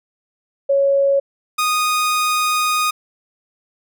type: tone pair in turn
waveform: sine / sawtooth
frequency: 554.4 / 1238.5 Hz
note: C#5 / D#6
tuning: 0 / -8 cents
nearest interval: octave + major second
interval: 1392 cents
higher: second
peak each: -12 dBFS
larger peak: neither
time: 0.69-1.2 / 1.58-2.91 s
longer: second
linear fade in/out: 10 ms
effects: none